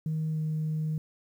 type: tone with pitch glide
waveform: sine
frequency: 157.2 to 155.75 Hz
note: D#3 to D#3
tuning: +18 to +2 cents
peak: -26 dBFS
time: 0.06-0.98 s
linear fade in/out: 2 ms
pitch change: -16 cents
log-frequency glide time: 0.3-0.39 s
effects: tanh soft clip ceiling -24 dBFS + 10-bit